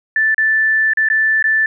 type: tone with dropouts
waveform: sine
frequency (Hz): 1760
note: A6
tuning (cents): 0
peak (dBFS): -11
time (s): 0.16-1.66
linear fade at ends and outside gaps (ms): 2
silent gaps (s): 0.345-0.38 / 0.935-0.972 / 1.087-1.1 / 1.426-1.441
effects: none